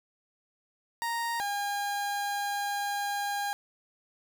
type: tone pair in turn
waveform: 30% pulse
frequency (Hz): 932.3 / 810.7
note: A#5 / G#5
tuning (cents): 0 / -42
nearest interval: major second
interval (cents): 242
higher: first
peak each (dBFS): -27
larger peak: neither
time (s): 1.02-1.4 / 1.4-3.53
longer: second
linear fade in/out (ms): 0
effects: none